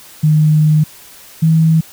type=tone pair in turn; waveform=sine; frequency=153.5 / 160.91 Hz; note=D#3 / E3; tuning=-23 / -41 cents; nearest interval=minor second; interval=82 cents; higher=second; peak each=-7 dBFS; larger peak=neither; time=0.23-0.84 / 1.42-1.81 s; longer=first; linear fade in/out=10 ms; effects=white hiss -39 dBFS RMS until 1.92 s